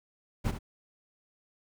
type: noise with echo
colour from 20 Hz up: brown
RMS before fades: -28 dBFS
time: 0.44-0.52 s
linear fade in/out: 20 ms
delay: 69 ms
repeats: 1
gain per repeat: -9 dB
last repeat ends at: 0.589 s
effects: none

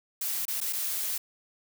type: noise with dropouts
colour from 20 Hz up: blue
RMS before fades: -31 dBFS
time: 0.21-1.18 s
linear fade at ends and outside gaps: 5 ms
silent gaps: 0.454-0.48 / 0.604-0.612 / 0.727-0.731 s
effects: none

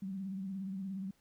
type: tone with vibrato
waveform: sine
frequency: 192.2 Hz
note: G3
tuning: 34 cents flat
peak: -37 dBFS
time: 0.02-1.11 s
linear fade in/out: 5 ms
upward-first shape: triangle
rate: 17 Hz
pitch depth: 74 cents each way
effects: pink hiss -72 dBFS RMS until 1.2 s

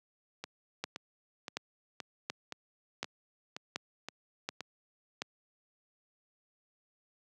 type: two click trains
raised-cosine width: 0.2 ms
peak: -22 / -17 dBFS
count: 9 / 7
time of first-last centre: 0.44-4.607 / 0.84-5.22 s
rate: 1.92 / 1.37 Hz
effects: high-pass 150 Hz 12 dB/octave

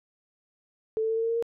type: tone with pitch steps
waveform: sine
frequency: 440 / 444.1 / 448.2 / 452.4 / 456.6 / 460.8 / 465.1 Hz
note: A4 / A4 / A4 / A4 / A#4 / A#4 / A#4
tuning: 0 / +16 / +32 / +48 / -36 / -20 / -4 cents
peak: -24 dBFS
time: 0.97-1.425 s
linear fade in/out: 0 ms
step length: 65 ms
effects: none

